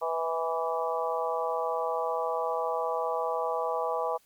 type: harmonic tone with a mistuned harmonic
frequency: 164.81 Hz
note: E3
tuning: in tune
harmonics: 3 / 4 / 5 / 6 / 7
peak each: -32 / -33 / -34 / -35 / -35 dBFS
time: 0.01-4.18 s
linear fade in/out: 20 ms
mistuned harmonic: 4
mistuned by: -27 cents
effects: white hiss -65 dBFS RMS until 4.25 s + Opus 48 kbps